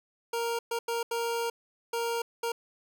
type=tone bursts at uneven times; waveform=25% pulse; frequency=466.2 Hz; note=A#4; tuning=in tune; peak=-25 dBFS; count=6; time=0.33-0.59 / 0.71-0.79 / 0.88-1.03 / 1.11-1.5 / 1.93-2.22 / 2.43-2.52 s; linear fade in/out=5 ms; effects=none